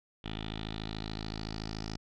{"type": "tone with low-pass filter sweep", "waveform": "10% pulse", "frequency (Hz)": 53.7, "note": "A1", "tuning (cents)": -41, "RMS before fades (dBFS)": -39, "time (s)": [0.24, 1.97], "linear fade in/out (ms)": 5, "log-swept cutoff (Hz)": [3300, 5200], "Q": 5.5, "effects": []}